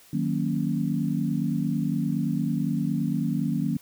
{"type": "chord", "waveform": "sine", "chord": "D# minor seventh", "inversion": "none", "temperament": "equal", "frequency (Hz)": [155.56, 185, 233.1, 277.2], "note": ["D#3", "F#3", "A#3", "C#4"], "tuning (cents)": [0, 0, 0, 0], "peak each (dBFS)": [-28, -29, -28, -30], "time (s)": [0.13, 3.77], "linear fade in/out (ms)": 5, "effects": ["white hiss -54 dBFS RMS until 3.81 s"]}